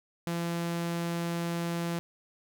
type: tone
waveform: sawtooth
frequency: 170 Hz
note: F3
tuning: 46 cents flat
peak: -26 dBFS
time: 0.27-1.99 s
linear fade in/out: 0 ms
effects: none